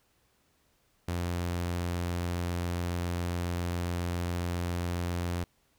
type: tone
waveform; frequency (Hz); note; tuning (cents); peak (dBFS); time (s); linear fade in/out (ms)
sawtooth; 87.31; F2; 0; -26; 1.08-5.44; 5
effects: pink hiss -70 dBFS RMS until 5.78 s